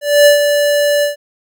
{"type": "tone with ADSR envelope", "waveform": "square", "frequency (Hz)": 582, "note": "D5", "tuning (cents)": -16, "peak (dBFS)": -4, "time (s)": [0.01, 1.16], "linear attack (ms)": 250, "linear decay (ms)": 120, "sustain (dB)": -7, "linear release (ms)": 130, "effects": []}